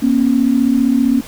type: tone pair together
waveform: sine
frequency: 237.4 / 272.7 Hz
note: A#3 / C#4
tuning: +32 / -28 cents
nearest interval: major second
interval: 240 cents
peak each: -13 dBFS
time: 0.02-1.21 s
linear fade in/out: 10 ms
effects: pink hiss -35 dBFS RMS until 1.27 s